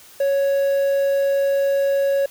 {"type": "tone with quantisation", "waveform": "triangle", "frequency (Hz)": 555, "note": "C#5", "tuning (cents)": 2, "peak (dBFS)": -14, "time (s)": [0.2, 2.26], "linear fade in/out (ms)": 5, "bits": 7, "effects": ["white hiss -46 dBFS RMS until 2.3 s"]}